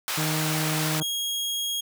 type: high-pass noise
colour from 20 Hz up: pink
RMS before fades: -29 dBFS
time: 0.08-1 s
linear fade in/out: 0 ms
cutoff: 980 Hz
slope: 12 dB/octave
type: harmonic tone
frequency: 155.56 Hz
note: D#3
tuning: in tune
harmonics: 1 / 2 / 3 / 4 / 5 / 6 / 7 / 8 / 9 / 10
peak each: -27 / -32 / -39 / -39 / -41 / -45 / -48 / -50 / -49 / -52 dBFS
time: 0.17-1.03 s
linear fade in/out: 10 ms
type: tone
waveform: sawtooth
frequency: 3281 Hz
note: G#7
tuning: 22 cents flat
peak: -23 dBFS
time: 1.01-1.81 s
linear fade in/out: 10 ms
effects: none